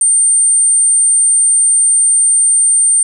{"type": "tone", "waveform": "sine", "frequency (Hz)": 8870, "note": "C#9", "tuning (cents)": 0, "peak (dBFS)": -7, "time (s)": [0.01, 3.03], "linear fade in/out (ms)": 2, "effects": []}